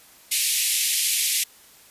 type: band-pass noise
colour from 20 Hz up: white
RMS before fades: -23 dBFS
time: 0.31-1.44 s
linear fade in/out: 10 ms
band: 2100 to 13000 Hz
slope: 48 dB/octave
effects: white hiss -51 dBFS RMS until 1.9 s + resampled to 32000 Hz

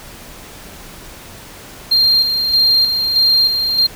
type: tone with tremolo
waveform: triangle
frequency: 4191 Hz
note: C8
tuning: 2 cents sharp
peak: -7 dBFS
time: 1.91-3.87 s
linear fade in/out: 10 ms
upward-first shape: square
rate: 1.6 Hz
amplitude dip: 50%
effects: tanh soft clip ceiling -4 dBFS + pink hiss -36 dBFS RMS until 3.95 s

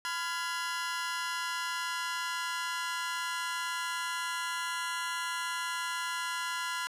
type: chord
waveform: sawtooth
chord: F diminished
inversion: second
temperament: just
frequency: 1005.8 / 1396.9 / 1676.3 Hz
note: Cb6 / F6 / Ab6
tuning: +31 / 0 / +16 cents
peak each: -32 / -33 / -36 dBFS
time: 0.05-6.87 s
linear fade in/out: 0 ms
effects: low-pass 11000 Hz 12 dB/octave

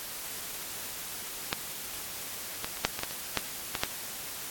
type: clicks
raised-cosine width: 0.2 ms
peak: -8 / -15 / -20 / -6 / -15 / -13 / -20 / -8 / -12 / -8 dBFS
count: 10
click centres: 1.529 / 2.645 / 2.771 / 2.85 / 2.991 / 3.034 / 3.11 / 3.373 / 3.752 / 3.835 s
effects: white hiss -39 dBFS RMS until 4.5 s + AAC 64 kbps

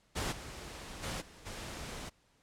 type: noise with level steps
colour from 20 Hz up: pink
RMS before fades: -35 / -46 / -38 / -55 / -43 dBFS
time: 0.15-2.1 s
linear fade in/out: 20 ms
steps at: 0.31 / 1.02 / 1.2 / 1.45 s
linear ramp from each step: 20 ms
effects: pink hiss -70 dBFS RMS until 2.42 s + low-pass 9000 Hz 12 dB/octave

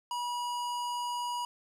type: tone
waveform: square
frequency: 968 Hz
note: B5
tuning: 35 cents flat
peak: -33 dBFS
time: 0.11-1.45 s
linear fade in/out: 2 ms
effects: low-pass 11000 Hz 12 dB/octave + 10-bit

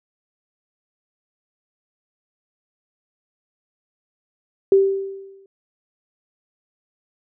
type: tone with exponential decay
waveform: sine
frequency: 390 Hz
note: G4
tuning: 9 cents flat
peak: -8 dBFS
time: 4.72-5.46 s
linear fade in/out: 2 ms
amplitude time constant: 160 ms
effects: none

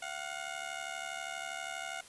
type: ring-modulated tone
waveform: 15% pulse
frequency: 720 Hz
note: F#5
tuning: 47 cents flat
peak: -29 dBFS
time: 0.02-2.01 s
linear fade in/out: 5 ms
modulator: 36.2 Hz
effects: white hiss -54 dBFS RMS until 2.08 s + resampled to 24000 Hz

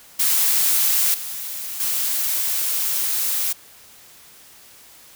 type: noise with level steps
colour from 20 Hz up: blue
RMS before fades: -18 / -30 / -22 dBFS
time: 0.19-3.53 s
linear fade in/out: 10 ms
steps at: 1.14 / 1.8 s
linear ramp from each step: 2 ms
effects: white hiss -47 dBFS RMS until 5.15 s

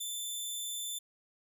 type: tone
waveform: 15% pulse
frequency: 3535 Hz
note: A7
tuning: 7 cents sharp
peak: -29 dBFS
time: 0-0.99 s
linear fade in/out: 10 ms
effects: none

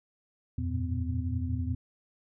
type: tone cluster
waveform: sine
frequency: 83.8 / 95.4 / 113 / 118.2 / 253.3 Hz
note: E2 / G2 / A2 / A#2 / B3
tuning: +29 / -47 / +47 / +24 / +44 cents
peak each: -31 / -37 / -38 / -37 / -36 dBFS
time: 0.58-1.75 s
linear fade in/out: 5 ms
effects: none

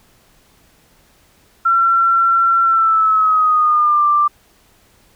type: tone with pitch glide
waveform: sine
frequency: 1357 to 1181.3 Hz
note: E6 to D6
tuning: +50 to +10 cents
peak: -10 dBFS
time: 1.65-4.28 s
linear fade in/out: 10 ms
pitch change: -240 cents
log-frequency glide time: 2.64-4.07 s
effects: pink hiss -53 dBFS RMS until 5.15 s

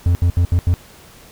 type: tone bursts at uneven times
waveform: triangle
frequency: 87.31 Hz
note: F2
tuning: in tune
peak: -9 dBFS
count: 5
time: 0.06-0.15 / 0.22-0.3 / 0.37-0.45 / 0.52-0.59 / 0.67-0.74 s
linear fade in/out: 0 ms
effects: pink hiss -44 dBFS RMS until 1.31 s

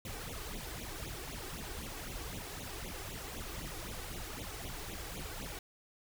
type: noise with flanger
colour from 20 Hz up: pink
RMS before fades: -43 dBFS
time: 0.05-5.59 s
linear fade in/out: 2 ms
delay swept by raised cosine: 0.29 to 2.69 ms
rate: 3.9 Hz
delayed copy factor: +0.9
effects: none

